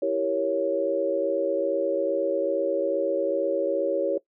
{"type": "chord", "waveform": "sine", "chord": "E diminished seventh", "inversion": "none", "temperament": "equal", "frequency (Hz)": [329.6, 392, 466.2, 554.4], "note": ["E4", "G4", "Bb4", "Db5"], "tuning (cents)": [0, 0, 0, 0], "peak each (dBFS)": [-30, -29, -30, -24], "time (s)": [0.02, 4.18], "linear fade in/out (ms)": 5, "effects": ["noise-tail reverb RT60 0.1 s tail -19 dB re dry"]}